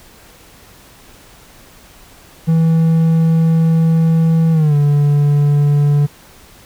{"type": "tone with pitch glide", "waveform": "triangle", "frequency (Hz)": [163, 145.22], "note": ["E3", "D3"], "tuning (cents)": [-19, -19], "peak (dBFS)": -7, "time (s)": [2.47, 6.07], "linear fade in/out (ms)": 20, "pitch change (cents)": -200, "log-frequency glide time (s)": [4.52, 4.75], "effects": ["pink hiss -43 dBFS RMS until 6.65 s"]}